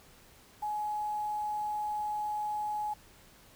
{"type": "tone with quantisation", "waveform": "sine", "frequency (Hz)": 842, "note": "G#5", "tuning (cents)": 24, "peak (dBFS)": -31, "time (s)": [0.62, 2.94], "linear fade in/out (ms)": 10, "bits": 9, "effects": ["pink hiss -58 dBFS RMS until 3.55 s"]}